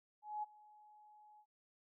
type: tone with ADSR envelope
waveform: sine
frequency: 844 Hz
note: G#5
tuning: 28 cents sharp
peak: -37 dBFS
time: 0.22-1.46 s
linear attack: 210 ms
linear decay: 18 ms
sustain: -23 dB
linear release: 66 ms
effects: none